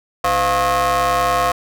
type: ring-modulated tone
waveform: 30% pulse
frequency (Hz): 190.5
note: G3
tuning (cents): -49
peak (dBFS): -9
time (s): 0.24-1.52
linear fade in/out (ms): 5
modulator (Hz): 892
effects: none